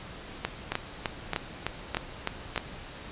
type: two click trains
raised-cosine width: 0.3 ms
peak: -11 / -12 dBFS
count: 8 / 4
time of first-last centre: 0.45-2.578 / 0.72-2.56 s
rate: 3.29 / 1.63 Hz
effects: pink hiss -43 dBFS RMS until 3.11 s + resampled to 8000 Hz